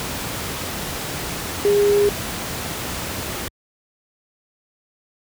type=tone in noise; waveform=sine; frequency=408.1 Hz; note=G#4; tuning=30 cents flat; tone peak=-13 dBFS; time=1.65-2.09 s; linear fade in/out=0 ms; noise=pink; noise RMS=-27 dBFS; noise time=0-3.48 s; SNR=+11 dB; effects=high-pass 60 Hz 12 dB/octave